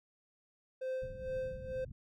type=tone with tremolo; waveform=triangle; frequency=519 Hz; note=C5; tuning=14 cents flat; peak=-32 dBFS; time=0.81-1.85 s; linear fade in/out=10 ms; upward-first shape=sine; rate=2.2 Hz; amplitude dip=75%
type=low-pass noise; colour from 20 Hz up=pink; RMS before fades=-48 dBFS; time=1.02-1.92 s; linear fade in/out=2 ms; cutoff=180 Hz; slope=24 dB/octave
effects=none